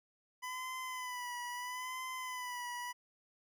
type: tone with vibrato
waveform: 25% pulse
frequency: 1000 Hz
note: B5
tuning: 21 cents sharp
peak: -36 dBFS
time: 0.42-2.93 s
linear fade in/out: 20 ms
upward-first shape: sine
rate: 0.76 Hz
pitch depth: 50 cents each way
effects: none